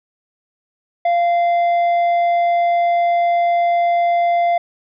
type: tone with tanh clipping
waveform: triangle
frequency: 692 Hz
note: F5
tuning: 16 cents flat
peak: -14 dBFS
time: 1.05-4.58 s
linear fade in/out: 5 ms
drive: 10 dB
effects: none